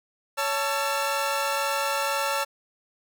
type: tone cluster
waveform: sawtooth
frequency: 560 / 884 / 1347 Hz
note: C#5 / A5 / E6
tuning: +18 / +8 / +37 cents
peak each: -25 dBFS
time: 0.37-2.45 s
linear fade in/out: 20 ms
effects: none

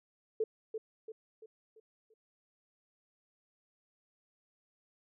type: tone with echo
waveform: sine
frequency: 440 Hz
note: A4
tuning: in tune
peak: -28 dBFS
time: 0.4-0.44 s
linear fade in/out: 5 ms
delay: 340 ms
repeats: 5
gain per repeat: -7 dB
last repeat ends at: 2.14 s
effects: none

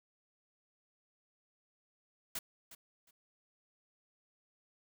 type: noise with echo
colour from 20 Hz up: white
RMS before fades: -39 dBFS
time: 2.35-2.39 s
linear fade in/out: 5 ms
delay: 360 ms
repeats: 2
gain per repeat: -14 dB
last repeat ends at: 3.11 s
effects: none

